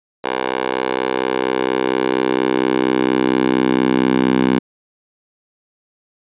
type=tone with high-pass filter sweep; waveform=10% pulse; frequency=64.3 Hz; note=C2; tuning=30 cents flat; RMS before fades=-17 dBFS; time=0.24-4.59 s; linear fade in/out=5 ms; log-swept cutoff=560 to 240 Hz; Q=1.9; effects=resampled to 8000 Hz